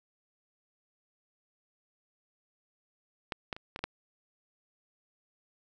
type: clicks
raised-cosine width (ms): 0.3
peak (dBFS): -17 / -18 / -28 / -21 / -26 / -15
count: 6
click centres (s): 3.322 / 3.528 / 3.565 / 3.761 / 3.791 / 3.84
effects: none